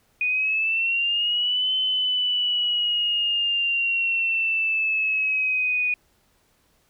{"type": "linear two-way sweep", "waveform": "sine", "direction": "up then down", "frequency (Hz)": [2464, 3053, 2464], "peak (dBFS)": -20, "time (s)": [0.21, 5.94], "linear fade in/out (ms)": 2, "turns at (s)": 1.74, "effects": ["pink hiss -64 dBFS RMS until 6.89 s"]}